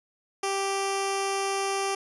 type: tone with notch filter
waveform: 10% pulse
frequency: 392 Hz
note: G4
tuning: in tune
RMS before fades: -28 dBFS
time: 0.43-1.95 s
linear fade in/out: 5 ms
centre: 1700 Hz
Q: 1.5
effects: resampled to 24000 Hz